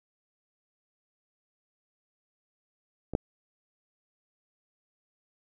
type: clicks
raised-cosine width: 2 ms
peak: -22 / -10 dBFS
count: 2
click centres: 3.136 / 3.151 s
effects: none

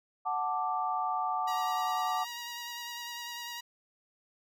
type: chord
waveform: sine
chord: D major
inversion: first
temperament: equal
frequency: 740 / 880 / 1174.7 Hz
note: F#5 / A5 / D6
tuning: 0 / 0 / 0 cents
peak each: -33 / -34 / -33 dBFS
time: 0.25-2.25 s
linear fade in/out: 20 ms
type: tone with vibrato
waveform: 10% pulse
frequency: 951 Hz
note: A#5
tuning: 34 cents sharp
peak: -30 dBFS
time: 1.47-3.61 s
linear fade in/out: 10 ms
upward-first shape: sine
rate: 10 Hz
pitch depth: 21 cents each way
effects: none

